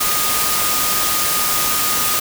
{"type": "tone in noise", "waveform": "sine", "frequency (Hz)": 1234, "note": "D#6", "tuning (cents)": -15, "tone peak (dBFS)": -24, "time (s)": [0, 2.2], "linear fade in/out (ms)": 10, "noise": "white", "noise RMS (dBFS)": -18, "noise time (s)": [0, 2.2], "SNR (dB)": -9, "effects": []}